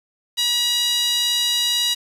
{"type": "tone with high-pass filter", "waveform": "sawtooth", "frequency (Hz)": 962, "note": "B5", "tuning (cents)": -46, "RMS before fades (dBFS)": -20, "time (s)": [0.37, 1.95], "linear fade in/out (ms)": 20, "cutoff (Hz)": 3600, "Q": 3.9, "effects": ["resampled to 32000 Hz", "7-bit"]}